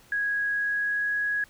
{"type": "tone with pitch glide", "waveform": "sine", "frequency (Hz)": [1656, 1666.6], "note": ["G#6", "G#6"], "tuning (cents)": [-5, 6], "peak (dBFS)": -24, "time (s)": [0.12, 1.44], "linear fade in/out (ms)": 2, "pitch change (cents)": 11, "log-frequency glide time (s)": [0.5, 1.16], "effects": ["pink hiss -56 dBFS RMS until 1.49 s"]}